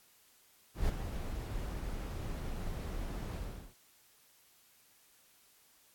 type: noise with ADSR envelope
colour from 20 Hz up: brown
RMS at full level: -30 dBFS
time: 0.74-3.75 s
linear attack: 150 ms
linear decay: 8 ms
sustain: -9 dB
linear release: 390 ms
effects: white hiss -65 dBFS RMS until 5.94 s + AAC 64 kbps